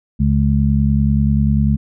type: harmonic tone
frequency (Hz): 70.2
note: C#2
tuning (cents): +22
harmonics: 1 / 2 / 3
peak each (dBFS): -16 / -16 / -16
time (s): 0.19-1.77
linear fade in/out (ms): 20
effects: none